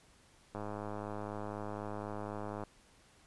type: click train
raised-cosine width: 1 ms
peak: -27 dBFS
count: 218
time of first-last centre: 0.55-2.637 s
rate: 104 Hz
effects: pink hiss -64 dBFS RMS until 3.26 s + resampled to 24000 Hz